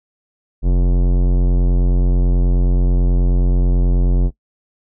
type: tone with tanh clipping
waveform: sine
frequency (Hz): 44.66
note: F1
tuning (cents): +39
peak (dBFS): -13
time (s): 0.62-4.31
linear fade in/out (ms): 50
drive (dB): 18
effects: noise-tail reverb RT60 0.1 s tail -20 dB re dry